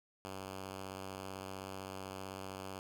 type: tone with vibrato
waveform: 5% pulse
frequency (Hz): 95.7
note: G2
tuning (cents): -41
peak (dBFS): -32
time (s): 0.25-2.79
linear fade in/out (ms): 0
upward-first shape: triangle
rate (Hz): 18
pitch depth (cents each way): 25
effects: none